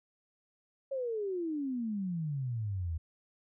sine exponential sweep, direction down, 554.4 to 77.78 Hz, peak -32 dBFS, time 0.91-2.98 s, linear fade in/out 10 ms, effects none

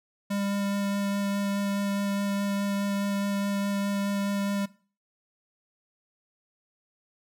square tone with vibrato, 200.2 Hz, G3, 37 cents sharp, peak -27 dBFS, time 0.3-4.66 s, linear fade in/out 10 ms, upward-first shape sine, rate 4.8 Hz, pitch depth 9 cents each way, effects noise-tail reverb RT60 0.4 s tail -19 dB re dry

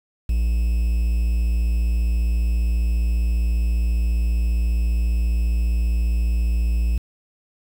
triangle tone with quantisation, 57.4 Hz, A#1, 26 cents flat, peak -15 dBFS, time 0.29-6.98 s, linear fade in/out 5 ms, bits 7, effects none

